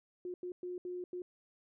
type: tone bursts at uneven times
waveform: sine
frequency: 359 Hz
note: F4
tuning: 48 cents sharp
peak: -38 dBFS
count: 5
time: 0.25-0.34 / 0.43-0.52 / 0.63-0.78 / 0.85-1.04 / 1.13-1.22 s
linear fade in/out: 2 ms
effects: none